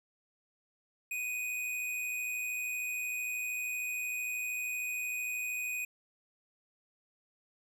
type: tone with amplitude modulation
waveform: square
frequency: 2489 Hz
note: D#7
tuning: in tune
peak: -33 dBFS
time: 1.11-5.85 s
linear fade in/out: 5 ms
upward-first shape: sine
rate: 113 Hz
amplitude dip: 35%
effects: none